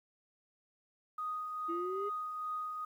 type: tone with tremolo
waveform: sine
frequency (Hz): 1244.5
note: D#6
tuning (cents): 0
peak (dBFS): -34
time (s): 1.18-2.85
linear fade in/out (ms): 5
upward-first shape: triangle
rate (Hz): 2.4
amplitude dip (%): 40
type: exponential sweep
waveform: sine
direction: up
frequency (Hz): 329.6 to 415.3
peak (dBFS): -35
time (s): 1.68-2.1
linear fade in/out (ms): 20
effects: tanh soft clip ceiling -26 dBFS + 11-bit